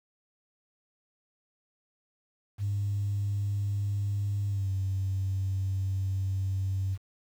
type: tone with pitch glide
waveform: sine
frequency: 101.2 to 95.96 Hz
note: G#2 to G2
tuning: -44 to -36 cents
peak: -26 dBFS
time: 2.58-6.98 s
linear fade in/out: 50 ms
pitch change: -92 cents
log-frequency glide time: 4.49-4.7 s
effects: tanh soft clip ceiling -22 dBFS + 9-bit